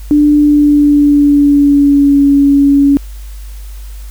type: tone with pitch glide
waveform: sine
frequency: 295.3 to 281.3 Hz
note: D4 to C#4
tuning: +10 to +26 cents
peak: -4 dBFS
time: 0.11-2.97 s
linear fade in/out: 0 ms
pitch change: -84 cents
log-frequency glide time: 0.35-2.23 s
effects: added 50 Hz sine -24 dBFS peak until 4.1 s + white hiss -41 dBFS RMS until 4.1 s